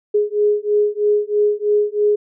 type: beating tone pair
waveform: sine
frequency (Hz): 415.3 / 418.4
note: G#4 / G#4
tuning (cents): 0 / +13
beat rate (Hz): 3.1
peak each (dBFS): -17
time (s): 0.14-2.16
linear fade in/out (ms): 10
effects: none